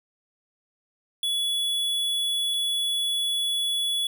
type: tone pair in turn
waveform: square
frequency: 3400 / 3400 Hz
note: G#7 / G#7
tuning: +40 / +40 cents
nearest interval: unison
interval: 0 cents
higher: neither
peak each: -24 dBFS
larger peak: neither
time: 1.23-2.54 / 2.54-4.07 s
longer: second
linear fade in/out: 2 ms
effects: none